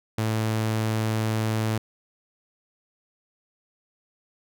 sawtooth tone, 110 Hz, A2, in tune, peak -19 dBFS, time 0.18-1.78 s, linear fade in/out 5 ms, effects none

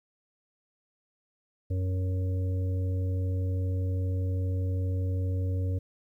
harmonic tone, 92.5 Hz, F#2, in tune, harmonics 1 / 3 / 5 / 6, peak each -26 / -40 / -42 / -46 dBFS, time 1.7-5.79 s, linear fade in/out 10 ms, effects 11-bit

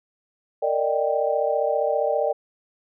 sine chord, Eb major seventh, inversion second, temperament equal with one note detuned, 458.2 / 587.3 / 622.3 / 784 Hz, Bb4 / D5 / Eb5 / G5, -30 / 0 / 0 / 0 cents, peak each -26 / -23 / -26 / -27 dBFS, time 0.62-2.33 s, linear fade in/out 10 ms, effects none

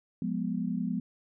sine chord, F diminished, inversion none, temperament equal with one note detuned, 177.36 / 207.7 / 246.9 Hz, F3 / Ab3 / Cb4, +27 / 0 / 0 cents, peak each -33 dBFS, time 0.22-1 s, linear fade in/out 2 ms, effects none

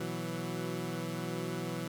20% pulse chord, B suspended fourth, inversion none, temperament equal with one note detuned, 122.9 / 164.81 / 185 Hz, B2 / E3 / F#3, -8 / 0 / 0 cents, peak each -36 / -33 / -35 dBFS, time 0-1.88 s, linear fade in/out 5 ms, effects none

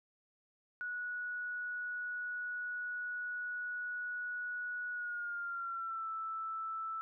sine tone with pitch glide, 1465 to 1320.3 Hz, F#6 to E6, -18 to +2 cents, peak -37 dBFS, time 0.81-7.01 s, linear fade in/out 0 ms, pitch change -180 cents, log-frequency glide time 4.92-6.09 s, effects none

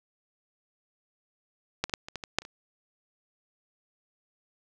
clicks, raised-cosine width 0.2 ms, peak -9 / -24 / -9 / -23 / -18 / -20 / -6 / -30 / -26 dBFS, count 9, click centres 1.84 / 1.896 / 1.938 / 2.085 / 2.157 / 2.238 / 2.386 / 2.42 / 2.451 s, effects none

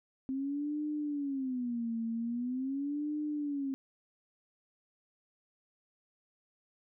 sine tone with vibrato, 261.6 Hz, C4, in tune, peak -32 dBFS, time 0.29-3.74 s, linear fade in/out 0 ms, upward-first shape sine, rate 0.43 Hz, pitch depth 240 cents each way, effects none

